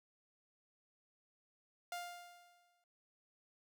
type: tone with exponential decay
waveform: sawtooth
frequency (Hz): 702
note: F5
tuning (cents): +9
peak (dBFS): -36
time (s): 1.92-2.84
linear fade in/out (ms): 2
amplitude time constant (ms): 200
effects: none